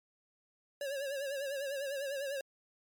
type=tone with vibrato; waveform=square; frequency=554.4 Hz; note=C#5; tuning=in tune; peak=-36 dBFS; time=0.81-2.41 s; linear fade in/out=2 ms; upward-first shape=sine; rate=10 Hz; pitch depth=73 cents each way; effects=MP3 96 kbps